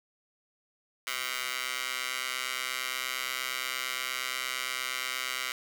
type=tone with high-pass filter; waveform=15% pulse; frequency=128.6 Hz; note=C3; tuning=30 cents flat; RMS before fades=-34 dBFS; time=1.07-5.52 s; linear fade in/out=2 ms; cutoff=1900 Hz; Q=1.3; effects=none